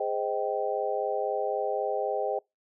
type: chord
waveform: sine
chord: Ab major seventh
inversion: none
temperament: just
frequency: 415.3 / 519.1 / 623 / 778.7 Hz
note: Ab4 / C5 / Eb5 / G5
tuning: 0 / -14 / +2 / -12 cents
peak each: -32 dBFS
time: 0-2.39 s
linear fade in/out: 5 ms
effects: noise-tail reverb RT60 0.2 s tail -26 dB re dry